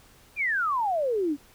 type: exponential sweep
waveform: sine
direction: down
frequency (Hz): 2489 to 272.2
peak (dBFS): -23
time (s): 0.36-1.37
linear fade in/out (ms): 50
effects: pink hiss -56 dBFS RMS until 1.54 s